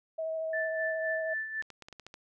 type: tone with vibrato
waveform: sine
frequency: 642 Hz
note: E5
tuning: 46 cents flat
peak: -31 dBFS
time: 0.18-1.34 s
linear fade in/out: 10 ms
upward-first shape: sine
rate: 13 Hz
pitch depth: 12 cents each way
type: tone with tremolo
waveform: sine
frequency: 1760 Hz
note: A6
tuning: in tune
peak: -30 dBFS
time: 0.53-1.62 s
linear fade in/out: 5 ms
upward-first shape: sine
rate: 3.9 Hz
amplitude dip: 60%
type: clicks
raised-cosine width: 0.2 ms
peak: -29 dBFS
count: 8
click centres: 1.624 / 1.703 / 1.823 / 1.885 / 1.927 / 1.997 / 2.066 / 2.141 s
effects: none